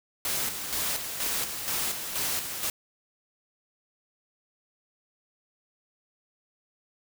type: noise with tremolo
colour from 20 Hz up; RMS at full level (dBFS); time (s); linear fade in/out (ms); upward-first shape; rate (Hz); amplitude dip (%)
white; -29; 0.25-2.7; 2; square; 2.1; 50
effects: none